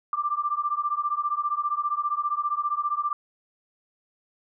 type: beating tone pair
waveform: sine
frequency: 1174.7 / 1189.7 Hz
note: D6 / D6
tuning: 0 / +22 cents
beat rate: 15 Hz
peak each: -27 / -27 dBFS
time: 0.13-3.13 s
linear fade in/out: 2 ms
effects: none